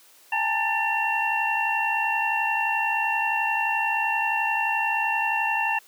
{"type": "tone cluster", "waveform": "sine", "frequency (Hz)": [811, 883, 934, 1775, 2733], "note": ["G#5", "A5", "A#5", "A6", "F7"], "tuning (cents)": [-41, 6, 3, 15, -38], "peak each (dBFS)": [-30, -27, -33, -28, -26], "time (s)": [0.32, 5.79], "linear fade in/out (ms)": 5, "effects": ["white hiss -54 dBFS RMS until 5.87 s", "high-pass 300 Hz 12 dB/octave"]}